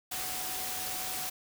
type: tone in noise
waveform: sine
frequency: 744 Hz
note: F#5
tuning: 9 cents sharp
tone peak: -44 dBFS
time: 0.11-1.3 s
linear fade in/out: 10 ms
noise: white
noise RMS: -36 dBFS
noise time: 0.11-1.3 s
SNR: -11 dB
effects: none